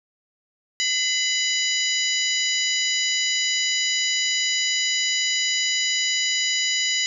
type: harmonic tone with a mistuned harmonic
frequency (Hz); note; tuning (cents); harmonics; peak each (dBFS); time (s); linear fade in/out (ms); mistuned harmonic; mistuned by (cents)
987.8; B5; 0; 2 / 3 / 4 / 5 / 6 / 7; -26 / -26 / -28 / -28 / -32 / -27; 0.8-7.06; 0; 2; +47
effects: none